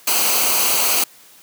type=noise with comb filter; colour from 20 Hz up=white; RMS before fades=-17 dBFS; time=0.07-1.04 s; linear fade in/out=5 ms; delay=0.56 ms; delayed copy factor=-0.6; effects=white hiss -47 dBFS RMS until 1.42 s + high-pass 150 Hz 12 dB/octave